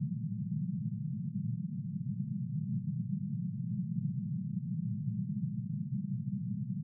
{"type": "band-pass noise", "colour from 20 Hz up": "white", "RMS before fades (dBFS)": -36, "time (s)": [0, 6.83], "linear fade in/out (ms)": 10, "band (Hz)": [110, 210], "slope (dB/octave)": 96, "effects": []}